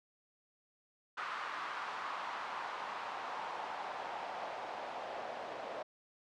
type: noise with band-pass filter sweep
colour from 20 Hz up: white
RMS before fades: -42 dBFS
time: 1.17-5.83 s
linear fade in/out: 10 ms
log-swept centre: 1200 to 630 Hz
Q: 2.4
effects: low-pass 4000 Hz 12 dB/octave